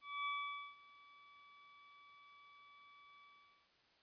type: tone with ADSR envelope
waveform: 25% pulse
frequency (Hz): 1147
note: D6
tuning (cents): -41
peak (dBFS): -34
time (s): 0.01-3.71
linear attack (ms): 250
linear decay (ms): 490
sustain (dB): -23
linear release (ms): 490
effects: white hiss -72 dBFS RMS until 4.02 s + resampled to 11025 Hz